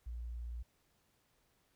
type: tone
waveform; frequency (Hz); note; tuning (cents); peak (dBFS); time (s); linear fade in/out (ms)
sine; 58.9; A#1; +19; -40; 0.06-0.63; 10
effects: pink hiss -75 dBFS RMS until 1.75 s